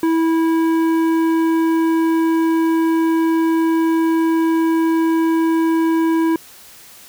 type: tone with tanh clipping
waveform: triangle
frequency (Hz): 326.7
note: E4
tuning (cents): -15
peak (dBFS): -15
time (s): 0.03-6.36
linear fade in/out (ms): 2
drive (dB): 16
effects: white hiss -42 dBFS RMS until 7.08 s